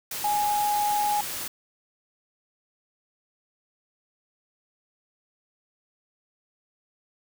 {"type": "tone in noise", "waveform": "sine", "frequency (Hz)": 830.6, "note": "G#5", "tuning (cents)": 0, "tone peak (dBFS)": -22, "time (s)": [0.24, 1.21], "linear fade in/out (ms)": 5, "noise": "white", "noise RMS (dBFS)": -33, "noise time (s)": [0.11, 1.48], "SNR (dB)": 8, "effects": []}